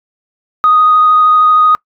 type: tone with vibrato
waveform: sine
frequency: 1244.5 Hz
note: D#6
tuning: in tune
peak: -4 dBFS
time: 0.64-1.75 s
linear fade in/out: 0 ms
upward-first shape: triangle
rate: 13 Hz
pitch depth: 11 cents each way
effects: noise-tail reverb RT60 0.1 s tail -25 dB re dry + tanh soft clip ceiling 0 dBFS